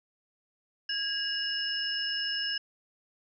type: tone cluster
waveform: sine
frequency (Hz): 1638 / 2877 / 5250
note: G#6 / F#7 / E8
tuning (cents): -24 / -49 / -8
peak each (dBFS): -35 / -34 / -32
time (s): 0.89-2.58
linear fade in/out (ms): 5
effects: none